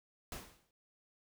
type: noise with exponential decay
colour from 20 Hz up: pink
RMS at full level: -42 dBFS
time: 0.32-0.71 s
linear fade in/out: 2 ms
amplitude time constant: 83 ms
effects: none